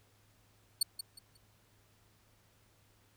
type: tone with echo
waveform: 25% pulse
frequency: 4435 Hz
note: C#8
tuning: in tune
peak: -21 dBFS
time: 0.81-0.83 s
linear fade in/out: 5 ms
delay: 180 ms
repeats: 3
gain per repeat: -11 dB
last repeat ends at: 1.37 s
effects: added 104 Hz sine -69 dBFS peak until 3.16 s + pink hiss -69 dBFS RMS until 3.16 s

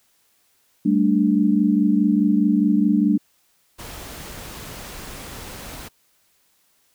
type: chord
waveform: sine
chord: G suspended second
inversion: none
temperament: equal with one note detuned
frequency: 196 / 220.8 / 293.7 Hz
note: G3 / A3 / D4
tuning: 0 / +6 / 0 cents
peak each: -19 dBFS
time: 0.85-3.18 s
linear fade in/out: 10 ms
type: noise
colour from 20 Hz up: pink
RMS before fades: -36 dBFS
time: 3.78-5.89 s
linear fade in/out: 20 ms
effects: white hiss -63 dBFS RMS until 6.94 s

